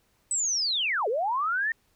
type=linear two-way sweep; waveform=sine; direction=down then up; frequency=8090 to 402.3 to 1851 Hz; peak=-24 dBFS; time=0.31-1.72 s; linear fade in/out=2 ms; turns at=1.08 s; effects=pink hiss -68 dBFS RMS until 1.95 s